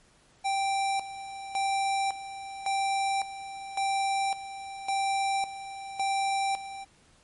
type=tone with tremolo; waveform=square; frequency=784 Hz; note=G5; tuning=in tune; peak=-26 dBFS; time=0.44-6.85 s; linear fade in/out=20 ms; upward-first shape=square; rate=0.9 Hz; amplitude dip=75%; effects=pink hiss -61 dBFS RMS until 7.23 s + MP3 48 kbps